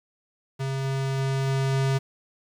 square tone with level ramp, 134.9 Hz, C#3, 47 cents flat, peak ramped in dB -27 to -21 dBFS, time 0.59-1.99 s, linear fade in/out 20 ms, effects low-pass 8000 Hz 12 dB/octave + 8-bit

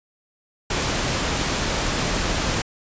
pink noise, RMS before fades -23 dBFS, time 0.7-2.62 s, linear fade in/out 5 ms, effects resampled to 16000 Hz

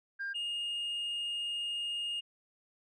sine tone pair in turn, 1600 / 2843 Hz, G6 / F7, +35 / +30 cents, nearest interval minor seventh, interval 995 cents, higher second, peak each -33 / -31 dBFS, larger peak second, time 0.19-0.34 / 0.34-2.21 s, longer second, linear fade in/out 20 ms, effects tanh soft clip ceiling -32 dBFS

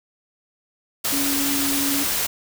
sine tone in noise, 280 Hz, C#4, 18 cents sharp, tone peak -24 dBFS, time 1.12-2.04 s, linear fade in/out 10 ms, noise white, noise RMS -23 dBFS, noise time 1.04-2.27 s, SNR -4 dB, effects none

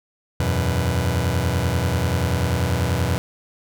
sawtooth chord, E suspended second, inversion none, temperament just, 82.41 / 92.71 / 123.61 Hz, E2 / F#2 / B2, 0 / +4 / +2 cents, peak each -19 dBFS, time 0.4-3.18 s, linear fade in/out 0 ms, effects none

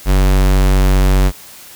square tone, 47.43 Hz, F#1, 44 cents sharp, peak -9 dBFS, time 0.05-1.32 s, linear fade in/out 50 ms, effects white hiss -37 dBFS RMS until 1.75 s

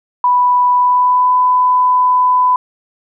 sine tone with pitch glide, 987.8 to 1001 Hz, B5 to B5, 0 to +23 cents, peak -8 dBFS, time 0.24-2.56 s, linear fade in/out 2 ms, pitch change +23 cents, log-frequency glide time 0.73-1.35 s, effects none

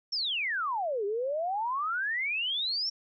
sine exponential two-way sweep, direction down then up, 5588 to 392 to 5588 Hz, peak -28 dBFS, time 0.12-2.9 s, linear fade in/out 10 ms, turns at 1.05 s, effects none

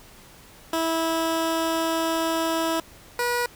15% pulse tone pair in turn, 326.7 / 484.1 Hz, E4 / B4, -15 / -35 cents, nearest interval perfect fifth, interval 680 cents, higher second, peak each -16 dBFS, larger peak neither, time 0.73-2.8 / 3.19-3.46 s, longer first, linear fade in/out 2 ms, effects pink hiss -49 dBFS RMS until 3.55 s

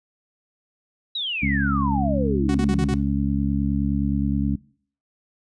sine exponential sweep, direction down, 3955 to 125.5 Hz, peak -24 dBFS, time 1.15-2.94 s, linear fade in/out 5 ms
harmonic tone, 69.6 Hz, C#2, 8 cents sharp, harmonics 1 / 2 / 3 / 4, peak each -26 / -26 / -23 / -26 dBFS, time 1.42-4.56 s, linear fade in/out 10 ms
sawtooth tone bursts, 370.9 Hz, F#4, 4 cents sharp, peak -23 dBFS, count 5, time 2.49-2.941 s, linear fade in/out 2 ms, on 55 ms, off 44 ms
effects noise-tail reverb RT60 0.5 s tail -21 dB re dry + resampled to 22050 Hz

